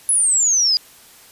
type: exponential sweep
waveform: sine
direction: down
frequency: 10548 to 4820 Hz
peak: -13 dBFS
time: 0.09-0.77 s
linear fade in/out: 0 ms
effects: white hiss -46 dBFS RMS until 1.31 s + resampled to 32000 Hz